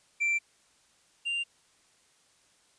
triangle tone pair in turn, 2349 / 2785 Hz, D7 / F7, 0 / -5 cents, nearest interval minor third, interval 295 cents, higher second, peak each -23 / -27 dBFS, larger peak first, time 0.2-0.39 / 1.25-1.44 s, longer neither, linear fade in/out 20 ms, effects white hiss -65 dBFS RMS until 2.78 s + resampled to 22050 Hz

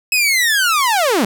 sawtooth linear sweep, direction down, 2585 to 180 Hz, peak -9 dBFS, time 0.12-1.25 s, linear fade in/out 2 ms, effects none

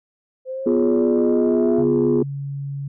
sine exponential sweep, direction up, 515 to 679 Hz, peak -25 dBFS, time 0.45-1.85 s, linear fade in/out 50 ms
sine chord, F diminished, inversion second, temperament equal, 246.9 / 349.2 / 415.3 Hz, Cb4 / F4 / Ab4, 0 / 0 / 0 cents, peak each -18 dBFS, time 0.66-2.23 s, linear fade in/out 5 ms
sine tone, 140 Hz, C#3, 18 cents sharp, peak -25 dBFS, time 1.78-2.88 s, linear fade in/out 5 ms
effects tanh soft clip ceiling -9 dBFS

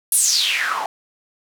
white noise with band-pass filter sweep, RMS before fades -19 dBFS, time 0.12-0.86 s, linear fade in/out 2 ms, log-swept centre 11000 to 770 Hz, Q 5.6, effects none

